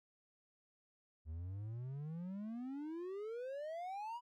triangle exponential sweep, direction up, 75.6 to 987.8 Hz, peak -40 dBFS, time 1.25-4.21 s, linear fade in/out 50 ms, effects none

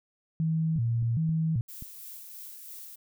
sine tone with vibrato, 136.8 Hz, C#3, 23 cents flat, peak -24 dBFS, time 0.4-1.61 s, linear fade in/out 0 ms, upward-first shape square, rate 1.3 Hz, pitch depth 280 cents each way
click train, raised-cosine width 5 ms, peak -29 dBFS, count 5, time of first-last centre 0.76-1.824 s, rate 3.76 Hz
violet noise with tremolo, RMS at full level -43 dBFS, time 1.68-2.96 s, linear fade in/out 10 ms, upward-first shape sine, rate 3 Hz, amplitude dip 30%
effects none

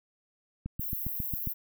click train, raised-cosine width 5 ms, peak -22 dBFS, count 7, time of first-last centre 0.66-1.473 s, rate 7.38 Hz
white high-pass noise, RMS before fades -35 dBFS, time 0.79-1.54 s, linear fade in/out 20 ms, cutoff 12000 Hz, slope 96 dB/octave
effects none

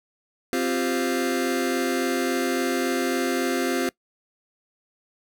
sawtooth chord, C suspended fourth, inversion none, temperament just, 261.6 / 348.8 / 392.4 Hz, C4 / F4 / G4, 0 / -2 / +2 cents, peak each -21 / -22 / -25 dBFS, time 0.53-3.89 s, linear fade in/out 0 ms, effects noise-tail reverb RT60 0.1 s tail -22 dB re dry

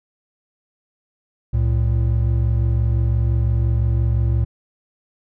triangle tone pair together, 67.2 / 113.02 Hz, C2 / A2, +47 / +47 cents, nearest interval major sixth, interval 900 cents, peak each -16 dBFS, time 1.53-4.45 s, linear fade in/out 10 ms, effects none

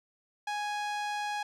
sawtooth tone with low-pass filter, 830.6 Hz, G#5, in tune, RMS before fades -34 dBFS, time 0.47-1.43 s, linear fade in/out 5 ms, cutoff 6600 Hz, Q 0.54, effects none

